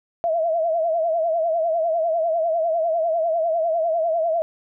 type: tone with vibrato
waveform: sine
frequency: 659.3 Hz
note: E5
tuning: in tune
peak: -18 dBFS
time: 0.24-4.42 s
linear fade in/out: 0 ms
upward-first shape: triangle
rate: 10 Hz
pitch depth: 110 cents each way
effects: none